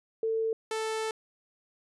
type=tone pair in turn; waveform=sine / sawtooth; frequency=446.9 / 440.5 Hz; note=A4 / A4; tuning=+27 / +2 cents; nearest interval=unison; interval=25 cents; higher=first; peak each=-26 dBFS; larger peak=neither; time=0.23-0.53 / 0.71-1.11 s; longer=second; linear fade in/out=2 ms; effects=resampled to 24000 Hz